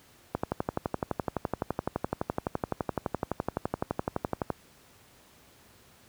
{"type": "click train", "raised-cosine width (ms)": 1, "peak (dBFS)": -13, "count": 50, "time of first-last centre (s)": [0.35, 4.503], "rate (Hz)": 11.8, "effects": ["pink hiss -58 dBFS RMS until 6.08 s", "high-pass 60 Hz 12 dB/octave"]}